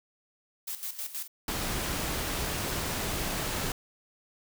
blue noise with tremolo, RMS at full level -35 dBFS, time 0.67-1.28 s, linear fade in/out 10 ms, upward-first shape square, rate 6.3 Hz, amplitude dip 70%
pink noise, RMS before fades -32 dBFS, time 1.48-3.72 s, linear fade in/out 2 ms
effects none

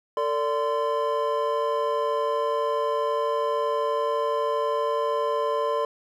triangle tone cluster, 449.7 / 582 / 1033 Hz, A4 / D5 / C6, +38 / -16 / -22 cents, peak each -25 dBFS, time 0.17-5.85 s, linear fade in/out 2 ms, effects none

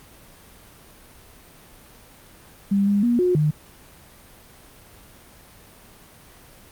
sine tone with pitch steps, 198.9 / 202.6 / 239.4 / 360.9 / 151.5 Hz, G3 / G#3 / A#3 / F#4 / D#3, +25 / -43 / +46 / -43 / -46 cents, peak -16 dBFS, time 2.71-3.51 s, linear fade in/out 10 ms, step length 160 ms, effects pink hiss -48 dBFS RMS until 6.71 s + Opus 32 kbps

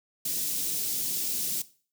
white band-stop noise, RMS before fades -30 dBFS, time 0.25-1.62 s, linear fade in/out 5 ms, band 290 to 4600 Hz, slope 12 dB/octave, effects noise-tail reverb RT60 0.4 s tail -17 dB re dry + high-pass 150 Hz 12 dB/octave

